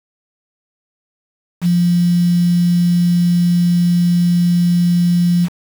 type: tone with quantisation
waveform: sine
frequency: 174.61 Hz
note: F3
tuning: in tune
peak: -10 dBFS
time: 1.61-5.49 s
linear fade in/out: 50 ms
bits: 5
effects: none